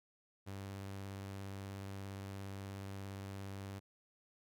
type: tone with vibrato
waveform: sawtooth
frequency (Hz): 98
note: G2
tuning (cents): 0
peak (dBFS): -40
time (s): 0.46-3.8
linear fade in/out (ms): 20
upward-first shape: triangle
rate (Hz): 17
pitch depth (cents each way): 19
effects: none